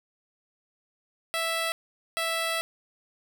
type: tone bursts at uneven times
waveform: 10% pulse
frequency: 659.3 Hz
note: E5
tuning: in tune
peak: -18 dBFS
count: 2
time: 1.34-1.72 / 2.17-2.61 s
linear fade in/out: 0 ms
effects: none